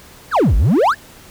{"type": "exponential two-way sweep", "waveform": "triangle", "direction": "down then up", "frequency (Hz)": [1868, 45.12, 1859], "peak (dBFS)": -8, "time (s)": [0.31, 0.95], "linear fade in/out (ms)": 50, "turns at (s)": 0.56, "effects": ["pink hiss -42 dBFS RMS until 1.3 s"]}